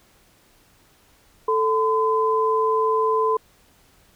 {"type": "tone pair together", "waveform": "sine", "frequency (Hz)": [440, 1017.3], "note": ["A4", "C6"], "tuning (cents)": [0, -49], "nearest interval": "octave + minor third", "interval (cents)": 1451, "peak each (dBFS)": -20, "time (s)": [1.48, 3.37], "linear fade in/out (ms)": 5, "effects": ["pink hiss -57 dBFS RMS until 4.15 s"]}